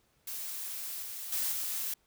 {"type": "noise with level steps", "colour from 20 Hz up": "blue", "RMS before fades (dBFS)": [-39, -41, -32, -35], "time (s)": [0.27, 1.94], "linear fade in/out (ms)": 5, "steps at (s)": [1.02, 1.32, 1.52], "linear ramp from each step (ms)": 5, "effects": ["pink hiss -71 dBFS RMS until 2.06 s"]}